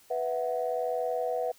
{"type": "chord", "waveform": "sine", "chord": "B suspended fourth", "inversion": "none", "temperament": "equal", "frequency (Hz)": [493.9, 659.3, 740], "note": ["B4", "E5", "F#5"], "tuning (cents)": [0, 0, 0], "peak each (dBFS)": [-30, -32, -33], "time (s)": [0.1, 1.52], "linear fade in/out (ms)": 10, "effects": ["tanh soft clip ceiling -18 dBFS", "white hiss -59 dBFS RMS until 1.58 s"]}